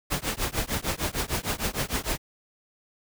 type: noise with tremolo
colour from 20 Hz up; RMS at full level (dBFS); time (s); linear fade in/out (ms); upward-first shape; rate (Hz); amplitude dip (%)
pink; -25; 0.1-2.18; 20; triangle; 6.6; 100
effects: none